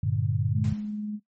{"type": "chord", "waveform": "sine", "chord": "G minor", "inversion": "none", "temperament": "equal", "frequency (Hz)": [98, 116.54, 146.83], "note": ["G2", "Bb2", "D3"], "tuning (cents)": [0, 0, 0], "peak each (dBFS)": [-27, -27, -28], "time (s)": [0.03, 0.73], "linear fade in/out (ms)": 5}
{"type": "tone with tremolo", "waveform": "sine", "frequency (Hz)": 210, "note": "G#3", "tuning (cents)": 19, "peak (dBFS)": -28, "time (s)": [0.53, 1.2], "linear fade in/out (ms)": 50, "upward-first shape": "sine", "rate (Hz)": 20, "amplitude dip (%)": 25}
{"type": "noise with exponential decay", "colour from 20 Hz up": "pink", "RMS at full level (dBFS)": -43, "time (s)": [0.64, 1.1], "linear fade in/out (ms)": 1, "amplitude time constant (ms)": 100}
{"effects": ["noise-tail reverb RT60 0.1 s tail -18 dB re dry", "MP3 32 kbps"]}